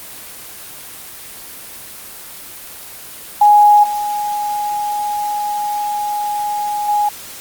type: tone with level steps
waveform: sine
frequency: 830.6 Hz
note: G#5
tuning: in tune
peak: -5 / -17 / -12 dBFS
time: 3.41-7.09 s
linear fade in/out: 5 ms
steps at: 3.83 / 6.88 s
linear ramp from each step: 10 ms
effects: white hiss -33 dBFS RMS until 7.4 s + Opus 24 kbps